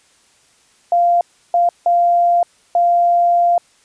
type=tone bursts at uneven times; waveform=sine; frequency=695 Hz; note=F5; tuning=9 cents flat; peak=-10 dBFS; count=4; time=0.92-1.21 / 1.54-1.69 / 1.86-2.43 / 2.75-3.58 s; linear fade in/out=2 ms; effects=white hiss -54 dBFS RMS until 3.84 s + resampled to 22050 Hz